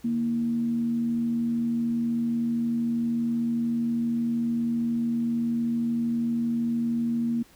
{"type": "tone with frequency modulation", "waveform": "sine", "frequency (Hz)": 234, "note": "A#3", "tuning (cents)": 7, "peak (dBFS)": -23, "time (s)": [0.04, 7.43], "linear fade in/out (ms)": 10, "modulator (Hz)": 87.1, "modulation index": 0.24, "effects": ["pink hiss -56 dBFS RMS until 7.55 s"]}